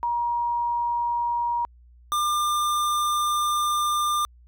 sine / square tone pair in turn, 950 / 1197.7 Hz, A#5 / D6, +33 / +34 cents, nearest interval major third, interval 401 cents, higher second, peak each -22 dBFS, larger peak neither, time 0.03-1.65 / 2.12-4.25 s, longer second, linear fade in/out 0 ms, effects added 60 Hz sine -49 dBFS peak until 4.47 s

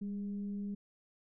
sine tone with frequency modulation, 201.1 Hz, G3, 44 cents sharp, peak -36 dBFS, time 0.01-0.75 s, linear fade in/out 10 ms, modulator 211 Hz, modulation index 0.24, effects none

